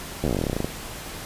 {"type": "slowing click train", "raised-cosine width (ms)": 2, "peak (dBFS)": -11, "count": 18, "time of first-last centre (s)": [0.24, 0.645], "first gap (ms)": 12, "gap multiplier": 1.08, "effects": ["pink hiss -36 dBFS RMS until 1.25 s", "resampled to 32000 Hz"]}